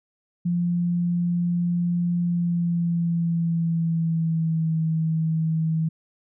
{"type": "tone with pitch glide", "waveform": "sine", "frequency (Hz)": [174, 160.48], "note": ["F3", "E3"], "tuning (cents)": [-6, -46], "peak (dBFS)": -20, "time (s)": [0.45, 5.89], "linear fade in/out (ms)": 10, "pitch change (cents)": -140, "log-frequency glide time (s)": [2.21, 4.78], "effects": []}